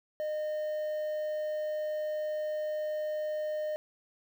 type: tone with quantisation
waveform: triangle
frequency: 611 Hz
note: D#5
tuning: 32 cents flat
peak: -29 dBFS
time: 0.2-3.76 s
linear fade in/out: 0 ms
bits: 9
effects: none